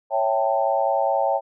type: chord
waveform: sine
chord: A dominant seventh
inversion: first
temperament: equal with one note detuned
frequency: 554.4 / 659.3 / 784 / 894.3 Hz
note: C#5 / E5 / G5 / A5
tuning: 0 / 0 / 0 / +28 cents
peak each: -23 / -24 / -23 / -26 dBFS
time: 0.1-1.41 s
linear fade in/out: 50 ms
effects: none